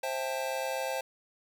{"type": "chord", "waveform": "square", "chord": "A minor seventh", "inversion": "first", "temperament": "just", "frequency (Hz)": [528, 660, 792, 880], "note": ["C5", "E5", "G5", "A5"], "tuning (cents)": [16, 2, 18, 0], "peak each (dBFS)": [-35, -39, -39, -40], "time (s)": [0.03, 1.01], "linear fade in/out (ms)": 5, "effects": ["11-bit"]}